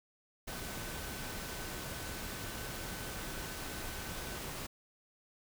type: tone in noise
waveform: sine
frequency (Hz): 1518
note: F#6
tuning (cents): +44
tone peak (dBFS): -52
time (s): 0.48-4.38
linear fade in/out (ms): 10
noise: pink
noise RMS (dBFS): -42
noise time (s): 0.47-4.67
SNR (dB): -13
effects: none